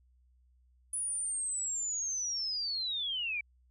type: linear sweep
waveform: sine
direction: down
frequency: 9930 to 2285 Hz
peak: -32 dBFS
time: 0.93-3.41 s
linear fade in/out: 5 ms
effects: added 62 Hz sine -63 dBFS peak until 3.7 s